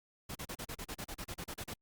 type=noise bursts; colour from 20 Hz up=pink; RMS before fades=-42 dBFS; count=15; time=0.29-1.74 s; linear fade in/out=10 ms; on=64 ms; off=35 ms; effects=Opus 48 kbps